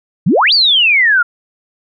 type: exponential two-way sweep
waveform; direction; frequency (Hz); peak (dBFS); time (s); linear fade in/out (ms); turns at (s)
sine; up then down; 139.9 to 4798 to 1372; -7; 0.26-1.23; 10; 0.53
effects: none